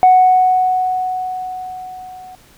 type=tone with level ramp; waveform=sine; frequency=740 Hz; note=F#5; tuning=in tune; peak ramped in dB=-3 to -33 dBFS; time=0.03-2.35 s; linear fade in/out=0 ms; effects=tanh soft clip ceiling -2 dBFS + pink hiss -48 dBFS RMS until 2.57 s